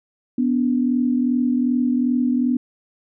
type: tone pair together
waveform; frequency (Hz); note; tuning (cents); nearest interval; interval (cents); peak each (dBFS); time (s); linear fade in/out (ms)
sine; 246.9 / 289.5; B3 / D4; 0 / -25; minor third; 275; -17 / -23; 0.38-2.57; 5
effects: none